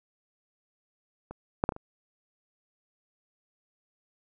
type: clicks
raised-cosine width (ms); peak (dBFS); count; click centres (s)
1; -26 / -9 / -10 / -23 / -27; 5; 1.31 / 1.639 / 1.691 / 1.722 / 1.764
effects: none